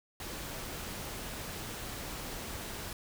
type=noise; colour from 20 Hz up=pink; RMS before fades=-41 dBFS; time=0.2-2.93 s; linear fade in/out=2 ms; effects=none